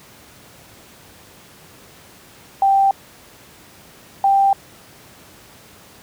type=tone pair in turn; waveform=sine; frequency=784 / 787.5 Hz; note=G5 / G5; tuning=0 / +8 cents; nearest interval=unison; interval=8 cents; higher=second; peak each=-11 dBFS; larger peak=neither; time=2.62-2.91 / 4.24-4.53 s; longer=neither; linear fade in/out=2 ms; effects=pink hiss -45 dBFS RMS until 6.02 s + high-pass 80 Hz 12 dB/octave